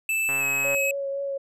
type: tone with pitch glide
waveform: square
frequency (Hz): 2637 to 2562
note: E7 to E7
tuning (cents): 0 to -50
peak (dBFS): -23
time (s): 0.09-0.91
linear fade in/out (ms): 2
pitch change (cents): -50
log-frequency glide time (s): 0.39-0.44
type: click train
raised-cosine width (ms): 0.5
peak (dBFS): -20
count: 64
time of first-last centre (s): 0.29-0.747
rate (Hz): 138
type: tone with vibrato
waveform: sine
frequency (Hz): 554.4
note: C#5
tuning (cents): 0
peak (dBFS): -26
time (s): 0.64-1.38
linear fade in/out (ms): 10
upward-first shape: triangle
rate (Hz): 3.9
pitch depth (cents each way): 18
effects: none